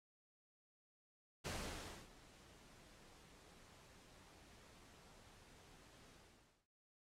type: noise with ADSR envelope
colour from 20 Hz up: pink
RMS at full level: -45 dBFS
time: 1.44-6.67 s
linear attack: 18 ms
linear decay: 620 ms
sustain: -20 dB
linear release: 540 ms
effects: low-pass 9000 Hz 12 dB/octave + AAC 48 kbps